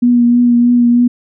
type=tone with vibrato; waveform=sine; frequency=240.9 Hz; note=B3; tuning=43 cents flat; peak=-6 dBFS; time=0.02-1.08 s; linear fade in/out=10 ms; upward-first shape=triangle; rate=3.2 Hz; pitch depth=23 cents each way; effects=none